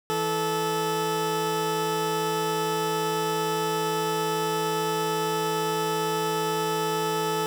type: tone pair together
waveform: 20% pulse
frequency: 164.22 / 435 Hz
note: E3 / A4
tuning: -6 / -20 cents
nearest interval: octave + perfect fourth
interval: 1686 cents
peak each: -27 / -20 dBFS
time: 0.1-7.46 s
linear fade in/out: 0 ms
effects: none